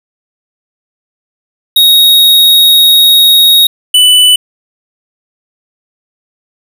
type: tone pair in turn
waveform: square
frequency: 3761 / 2985 Hz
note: A#7 / F#7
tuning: +15 / +15 cents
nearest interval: major third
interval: 400 cents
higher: first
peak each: -3 dBFS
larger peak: neither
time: 1.76-3.67 / 3.94-4.36 s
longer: first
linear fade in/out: 5 ms
effects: none